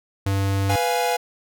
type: tone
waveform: square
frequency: 98 Hz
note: G2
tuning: in tune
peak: -20 dBFS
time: 0.26-0.76 s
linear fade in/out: 5 ms
type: chord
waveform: 45% pulse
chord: F diminished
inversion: second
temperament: equal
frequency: 493.9 / 698.5 / 830.6 Hz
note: Cb5 / F5 / Ab5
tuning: 0 / 0 / 0 cents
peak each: -24 dBFS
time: 0.69-1.17 s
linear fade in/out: 10 ms
effects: none